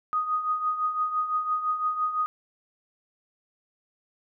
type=tone with tremolo; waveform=sine; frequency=1244.5 Hz; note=D#6; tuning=in tune; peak=-21 dBFS; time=0.13-2.26 s; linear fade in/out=0 ms; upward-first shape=triangle; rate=5.9 Hz; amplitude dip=70%; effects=none